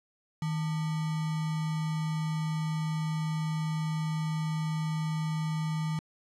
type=tone with sample-and-hold; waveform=sine; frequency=157.6 Hz; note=D#3; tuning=23 cents sharp; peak=-28 dBFS; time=0.42-5.99 s; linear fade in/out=2 ms; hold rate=1050 Hz; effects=low-pass 8000 Hz 12 dB/octave